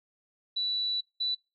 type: tone pair in turn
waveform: sine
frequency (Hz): 3951 / 3968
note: B7 / B7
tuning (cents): 0 / +7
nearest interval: unison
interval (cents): 7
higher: second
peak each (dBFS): -27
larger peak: neither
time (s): 0.56-1.01 / 1.2-1.35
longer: first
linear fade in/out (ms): 10
effects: noise-tail reverb RT60 0.3 s tail -26 dB re dry